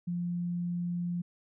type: tone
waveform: sine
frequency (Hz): 174.61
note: F3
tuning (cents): 0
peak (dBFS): -30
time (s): 0.07-1.22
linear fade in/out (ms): 10
effects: none